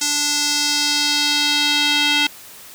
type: tone with band-pass filter sweep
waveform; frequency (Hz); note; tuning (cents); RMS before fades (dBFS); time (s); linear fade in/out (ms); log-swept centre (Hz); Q
square; 292.5; D4; -7; -18; 0.01-2.27; 5; 6400 to 3200; 2.1
effects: white hiss -40 dBFS RMS until 2.74 s + high-pass 60 Hz 12 dB/octave